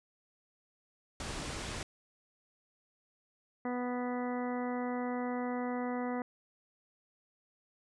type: low-pass noise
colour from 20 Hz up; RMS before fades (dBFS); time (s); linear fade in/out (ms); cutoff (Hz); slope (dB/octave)
pink; -40; 1.2-1.83; 2; 9300; 24
type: harmonic tone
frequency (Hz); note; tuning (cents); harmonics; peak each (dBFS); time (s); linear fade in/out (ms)
246.9; B3; 0; 1 / 2 / 3 / 4 / 5 / 6 / 7 / 8; -35 / -39 / -41 / -45 / -47 / -52 / -53 / -48; 3.65-6.22; 2
effects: resampled to 24000 Hz